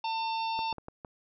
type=harmonic tone; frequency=899 Hz; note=A5; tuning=37 cents sharp; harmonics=1 / 3 / 4 / 5 / 6; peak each=-30 / -40 / -42 / -44 / -46 dBFS; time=0.04-0.73 s; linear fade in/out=5 ms
type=clicks; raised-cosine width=1 ms; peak=-27 dBFS; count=5; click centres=0.591 / 0.727 / 0.783 / 0.884 / 1.048 s
effects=none